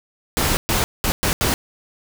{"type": "noise bursts at uneven times", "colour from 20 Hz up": "pink", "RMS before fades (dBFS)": -19, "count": 5, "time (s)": [[0.37, 0.57], [0.69, 0.84], [1.04, 1.12], [1.23, 1.33], [1.41, 1.54]], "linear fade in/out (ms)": 0, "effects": []}